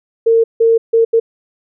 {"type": "tone bursts at uneven times", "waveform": "sine", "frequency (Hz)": 456.1, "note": "A#4", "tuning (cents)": -38, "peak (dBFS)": -7, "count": 4, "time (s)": [[0.26, 0.44], [0.6, 0.78], [0.93, 1.05], [1.13, 1.2]], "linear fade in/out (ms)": 10, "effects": []}